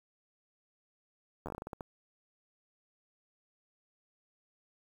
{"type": "slowing click train", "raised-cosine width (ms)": 1, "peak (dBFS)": -26, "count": 11, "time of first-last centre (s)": [1.46, 1.808], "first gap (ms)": 11, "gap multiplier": 1.24, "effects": ["9-bit"]}